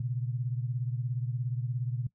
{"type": "beating tone pair", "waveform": "sine", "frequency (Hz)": [120, 137], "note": ["B2", "C#3"], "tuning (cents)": [-49, -20], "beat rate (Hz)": 17, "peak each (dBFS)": [-31, -35], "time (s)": [0, 2.07], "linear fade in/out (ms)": 5, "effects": ["noise-tail reverb RT60 0.1 s tail -19 dB re dry"]}